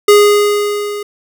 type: tone with level ramp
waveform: square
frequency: 412.9 Hz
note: G#4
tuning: 10 cents flat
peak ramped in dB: -3 to -21 dBFS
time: 0.08-1.03 s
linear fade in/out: 5 ms
effects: none